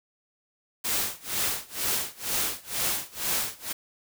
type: noise with tremolo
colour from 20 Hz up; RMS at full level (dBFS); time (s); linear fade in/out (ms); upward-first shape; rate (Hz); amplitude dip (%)
white; -26; 0.84-3.73; 10; sine; 2.1; 95
effects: none